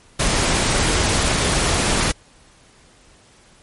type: noise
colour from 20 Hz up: pink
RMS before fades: -18 dBFS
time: 0.19-2.12 s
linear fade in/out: 10 ms
effects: pink hiss -51 dBFS RMS until 3.62 s + MP3 48 kbps